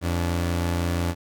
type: tone pair together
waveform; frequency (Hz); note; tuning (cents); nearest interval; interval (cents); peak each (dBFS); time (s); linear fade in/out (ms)
sawtooth; 86 / 287.4; F2 / D4; -26 / -37; octave + major sixth; 2089; -19 / -28; 0.01-1.15; 50
effects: none